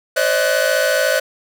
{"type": "tone cluster", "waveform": "45% pulse", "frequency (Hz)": [524, 580, 634, 1488], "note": ["C5", "D5", "D#5", "F#6"], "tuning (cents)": [2, -22, 32, 9], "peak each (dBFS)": -20, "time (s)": [0.16, 1.2], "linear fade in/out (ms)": 10, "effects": []}